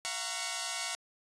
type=chord; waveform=5% pulse; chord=Gb major seventh; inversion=third; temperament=equal with one note detuned; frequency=680.9 / 740 / 932.3 / 1108.7 Hz; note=F5 / Gb5 / Bb5 / Db6; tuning=-44 / 0 / 0 / 0 cents; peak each=-28 dBFS; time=0.05-0.95 s; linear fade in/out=0 ms; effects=resampled to 22050 Hz